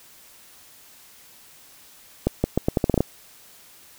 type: accelerating click train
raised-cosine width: 2 ms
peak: -5 dBFS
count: 10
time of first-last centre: 2.27-3.006 s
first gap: 170 ms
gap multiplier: 0.8
effects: white hiss -50 dBFS RMS until 3.98 s